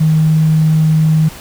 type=tone with tanh clipping; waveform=triangle; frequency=157.1 Hz; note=D#3; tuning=17 cents sharp; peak=-7 dBFS; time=0-1.29 s; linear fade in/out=10 ms; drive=2 dB; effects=pink hiss -33 dBFS RMS until 1.4 s